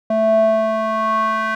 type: tone with band-pass filter sweep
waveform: square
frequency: 220 Hz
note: A3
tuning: in tune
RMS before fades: -17 dBFS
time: 0.1-1.55 s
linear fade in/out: 5 ms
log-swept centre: 550 to 1400 Hz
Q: 4.5
effects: none